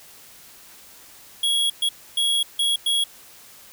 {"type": "tone bursts at uneven times", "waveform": "square", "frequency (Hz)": 3322, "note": "G#7", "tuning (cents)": 0, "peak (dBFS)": -19, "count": 5, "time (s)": [[1.43, 1.7], [1.82, 1.89], [2.17, 2.43], [2.59, 2.76], [2.86, 3.04]], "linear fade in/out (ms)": 5, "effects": ["white hiss -47 dBFS RMS until 3.72 s"]}